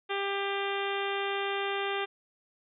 harmonic tone, 397 Hz, G4, 22 cents sharp, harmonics 1 / 2 / 3 / 4 / 5 / 6 / 7 / 8 / 9, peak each -33 / -36 / -38 / -39 / -40 / -41 / -41 / -42 / -43 dBFS, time 0.09-2.06 s, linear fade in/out 20 ms, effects none

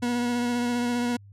40% pulse tone with vibrato, 241.7 Hz, B3, 37 cents flat, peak -23 dBFS, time 0.02-1.17 s, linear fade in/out 10 ms, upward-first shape sine, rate 15 Hz, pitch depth 19 cents each way, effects added 100 Hz sine -46 dBFS peak until 1.32 s + low-pass 10000 Hz 12 dB/octave

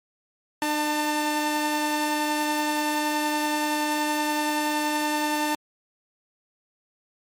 sawtooth tone pair together, 301.6 / 894.2 Hz, D4 / A5, +46 / +28 cents, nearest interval octave + perfect fifth, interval 1882 cents, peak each -22 dBFS, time 0.62-5.55 s, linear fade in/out 2 ms, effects MP3 64 kbps

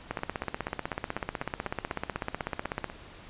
two click trains, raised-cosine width 0.5 ms, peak -24 / -15 dBFS, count 12 / 45, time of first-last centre 0.19-2.899 / 0.11-2.843 s, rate 4.06 / 16.1 Hz, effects pink hiss -49 dBFS RMS until 3.29 s + resampled to 8000 Hz

